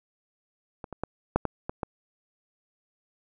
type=clicks; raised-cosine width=1 ms; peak=-23 / -23 / -15 / -7 / -12 / -17 / -15 dBFS; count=7; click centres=0.842 / 0.927 / 1.036 / 1.36 / 1.453 / 1.695 / 1.832 s; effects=none